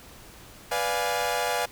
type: chord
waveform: sawtooth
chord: B diminished seventh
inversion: none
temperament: equal with one note detuned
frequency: 493.9 / 587.3 / 702.9 / 830.6 Hz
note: B4 / D5 / F5 / Ab5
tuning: 0 / 0 / +11 / 0 cents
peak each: -27 / -28 / -26 / -26 dBFS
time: 0.71-1.66 s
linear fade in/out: 10 ms
effects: pink hiss -48 dBFS RMS until 1.71 s